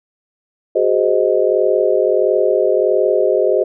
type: chord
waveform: sine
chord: Ab dominant seventh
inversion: third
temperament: just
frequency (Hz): 373.8 / 415.3 / 519.1 / 623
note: Gb4 / Ab4 / C5 / Eb5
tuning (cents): +18 / 0 / -14 / +2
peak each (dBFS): -17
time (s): 0.75-3.64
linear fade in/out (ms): 10
effects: none